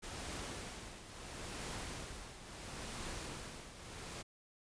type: noise with tremolo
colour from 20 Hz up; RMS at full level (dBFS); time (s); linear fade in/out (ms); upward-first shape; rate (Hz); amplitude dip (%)
pink; -43; 0.02-4.23; 20; triangle; 0.74; 70
effects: resampled to 22050 Hz